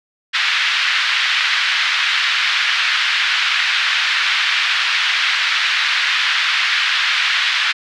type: band-pass noise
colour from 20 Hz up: pink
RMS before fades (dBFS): -17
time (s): 0.33-7.73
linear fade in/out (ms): 20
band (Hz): 1500 to 4000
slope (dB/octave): 24
effects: none